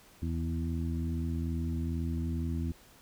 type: harmonic tone with a mistuned harmonic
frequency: 82.41 Hz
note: E2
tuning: in tune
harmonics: 1 / 2 / 3 / 4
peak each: -32 / -37 / -37 / -43 dBFS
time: 0.22-2.72 s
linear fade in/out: 5 ms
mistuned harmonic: 1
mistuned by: -36 cents
effects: pink hiss -58 dBFS RMS until 3.01 s